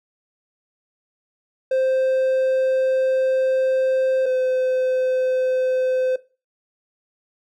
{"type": "tone pair in turn", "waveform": "triangle", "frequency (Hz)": [523, 514], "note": ["C5", "C5"], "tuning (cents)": [-1, -31], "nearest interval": "unison", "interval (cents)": 30, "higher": "first", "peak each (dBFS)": [-15, -16], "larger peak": "first", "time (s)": [[1.71, 4.26], [4.26, 6.16]], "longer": "first", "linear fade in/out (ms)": 5, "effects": ["noise-tail reverb RT60 0.3 s tail -17 dB re dry"]}